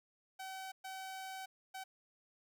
sawtooth tone bursts at uneven times, 762 Hz, G5, 49 cents flat, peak -40 dBFS, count 3, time 0.39-0.72 / 0.84-1.46 / 1.74-1.84 s, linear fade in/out 10 ms, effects none

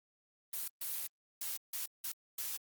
blue noise bursts at uneven times, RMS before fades -39 dBFS, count 6, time 0.53-0.68 / 0.81-1.07 / 1.41-1.57 / 1.73-1.86 / 2.04-2.12 / 2.38-2.57 s, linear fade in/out 5 ms, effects Opus 32 kbps

